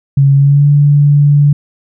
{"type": "tone with pitch glide", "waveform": "sine", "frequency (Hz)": [138.59, 144.81], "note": ["C#3", "D3"], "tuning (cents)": [0, -24], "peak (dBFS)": -4, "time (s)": [0.17, 1.53], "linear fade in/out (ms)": 5, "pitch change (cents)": 76, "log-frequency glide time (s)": [0.35, 0.67], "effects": []}